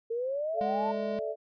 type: exponential sweep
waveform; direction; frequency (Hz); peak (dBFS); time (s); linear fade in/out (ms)
sine; up; 450 to 914; -29; 0.1-0.92; 10
type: chord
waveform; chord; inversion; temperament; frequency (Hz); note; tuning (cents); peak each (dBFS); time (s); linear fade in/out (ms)
sine; A suspended fourth; none; equal with one note detuned; 438 / 587.3 / 659.3; A4 / D5 / E5; -8 / 0 / 0; -35; 0.53-1.36; 50
type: tone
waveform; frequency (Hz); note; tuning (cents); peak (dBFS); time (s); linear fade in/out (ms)
square; 207.7; G#3; 0; -36; 0.61-1.19; 0
effects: resampled to 11025 Hz